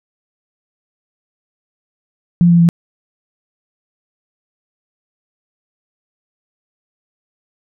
sine tone with pitch steps, 173.2 / 171.11 / 169.05 Hz, F3 / F3 / E3, -14 / -35 / +44 cents, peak -6 dBFS, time 2.41-2.689 s, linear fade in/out 0 ms, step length 93 ms, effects none

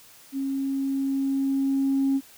sine tone with level ramp, 272 Hz, C#4, 33 cents flat, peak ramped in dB -25 to -18 dBFS, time 0.32-2.21 s, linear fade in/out 50 ms, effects tanh soft clip ceiling -16 dBFS + white hiss -51 dBFS RMS until 2.37 s

